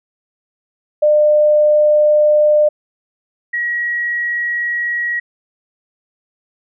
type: tone pair in turn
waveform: sine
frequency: 601 / 1908.1 Hz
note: D5 / A#6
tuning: +40 / +40 cents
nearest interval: octave + minor sixth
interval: 2000 cents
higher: second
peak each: -8 / -16 dBFS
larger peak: first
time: 1.02-2.69 / 3.53-5.2 s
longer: neither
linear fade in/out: 10 ms
effects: none